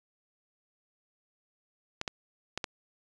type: clicks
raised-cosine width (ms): 0.2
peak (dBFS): -15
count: 4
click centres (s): 2.014 / 2.078 / 2.576 / 2.642
effects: resampled to 22050 Hz